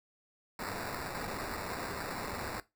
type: noise with sample-and-hold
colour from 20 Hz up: blue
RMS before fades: -39 dBFS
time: 0.59-2.6 s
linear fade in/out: 2 ms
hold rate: 3150 Hz
effects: noise-tail reverb RT60 0.2 s tail -17 dB re dry